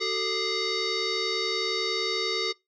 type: tone with frequency modulation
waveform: sine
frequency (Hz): 2093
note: C7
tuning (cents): 0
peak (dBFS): -25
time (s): 0-2.53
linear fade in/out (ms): 20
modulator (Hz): 823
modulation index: 3.6
effects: noise-tail reverb RT60 0.2 s tail -22 dB re dry